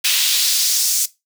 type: noise with high-pass filter sweep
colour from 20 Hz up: pink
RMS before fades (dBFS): -17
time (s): 0.04-1.06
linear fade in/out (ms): 10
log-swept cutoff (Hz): 3000 to 6600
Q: 1.6
effects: noise-tail reverb RT60 0.2 s tail -17 dB re dry